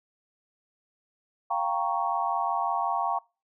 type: chord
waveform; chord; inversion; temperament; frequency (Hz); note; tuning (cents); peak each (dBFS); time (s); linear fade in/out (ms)
sine; G half-diminished seventh; third; equal; 698.5 / 784 / 932.3 / 1108.7; F5 / G5 / Bb5 / Db6; 0 / 0 / 0 / 0; -31 / -30 / -30 / -30; 1.5-3.19; 10
effects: noise-tail reverb RT60 0.3 s tail -24 dB re dry